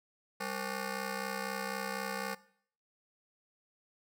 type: ring-modulated tone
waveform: 10% pulse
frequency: 330 Hz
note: E4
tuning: 2 cents sharp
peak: -24 dBFS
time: 0.4-2.35 s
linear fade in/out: 10 ms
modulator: 133 Hz
effects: noise-tail reverb RT60 0.6 s tail -20 dB re dry